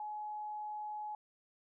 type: tone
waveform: sine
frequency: 845 Hz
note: G#5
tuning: 30 cents sharp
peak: -39 dBFS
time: 0-1.15 s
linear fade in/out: 2 ms
effects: none